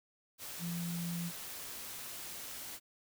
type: tone in noise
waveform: sine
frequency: 171.4 Hz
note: F3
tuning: 32 cents flat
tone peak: -36 dBFS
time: 0.59-1.32 s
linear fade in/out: 50 ms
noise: white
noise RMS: -45 dBFS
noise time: 0.38-2.8 s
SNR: +6 dB
effects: none